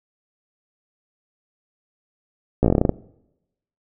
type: slowing click train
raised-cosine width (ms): 2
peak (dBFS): -3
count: 11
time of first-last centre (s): 2.63-2.893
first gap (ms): 15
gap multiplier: 1.12
effects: noise-tail reverb RT60 0.9 s tail -22 dB re dry